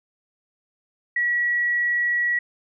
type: tone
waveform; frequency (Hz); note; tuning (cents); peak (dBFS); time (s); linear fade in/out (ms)
sine; 1927; B6; -43; -19; 1.16-2.39; 5
effects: none